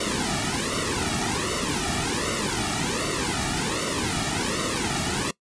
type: noise with flanger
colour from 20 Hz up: pink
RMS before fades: -26 dBFS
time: 0-5.31 s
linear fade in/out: 5 ms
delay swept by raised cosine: 1.2 to 1.97 ms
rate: 1.3 Hz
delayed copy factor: -1
effects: noise-tail reverb RT60 0.1 s tail -21 dB re dry + resampled to 22050 Hz

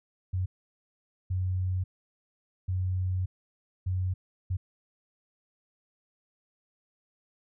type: tone bursts at uneven times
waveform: sine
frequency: 92.3 Hz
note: F#2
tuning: 4 cents flat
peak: -26 dBFS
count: 5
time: 0.33-0.46 / 1.3-1.84 / 2.68-3.26 / 3.86-4.14 / 4.5-4.57 s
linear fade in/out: 10 ms
effects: none

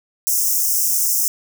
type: high-pass noise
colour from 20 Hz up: white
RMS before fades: -18 dBFS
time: 0.27-1.28 s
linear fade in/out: 0 ms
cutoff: 5300 Hz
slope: 96 dB/octave
effects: none

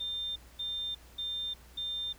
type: tone bursts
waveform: sine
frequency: 3600 Hz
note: A7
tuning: 39 cents sharp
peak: -33 dBFS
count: 4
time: 0-2.13 s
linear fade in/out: 10 ms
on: 360 ms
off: 230 ms
effects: added 60 Hz sine -54 dBFS peak until 2.18 s + pink hiss -58 dBFS RMS until 2.18 s

